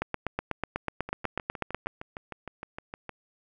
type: two click trains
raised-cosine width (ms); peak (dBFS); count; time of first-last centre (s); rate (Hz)
0.5; -13 / -22; 16 / 14; 0.02-1.87 / 1.09-3.093; 8.11 / 6.49
effects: none